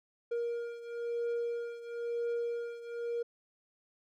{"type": "beating tone pair", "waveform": "triangle", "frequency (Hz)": [470.9, 471.9], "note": ["A#4", "A#4"], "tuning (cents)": [18, 21], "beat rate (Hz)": 1, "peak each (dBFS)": [-33, -37], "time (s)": [0.31, 3.23], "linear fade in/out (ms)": 10, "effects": []}